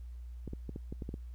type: clicks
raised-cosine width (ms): 3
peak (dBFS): -27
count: 8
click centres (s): 0.477 / 0.534 / 0.693 / 0.761 / 0.925 / 1.022 / 1.091 / 1.141
effects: added 60 Hz sine -42 dBFS peak until 1.34 s + pink hiss -72 dBFS RMS until 1.34 s